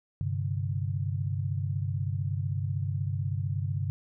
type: chord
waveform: sine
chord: G suspended fourth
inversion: none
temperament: equal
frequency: 98 / 130.81 / 146.83 Hz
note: G2 / C3 / D3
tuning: 0 / 0 / 0 cents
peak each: -30 / -33 / -34 dBFS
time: 0.21-3.9 s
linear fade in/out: 0 ms
effects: none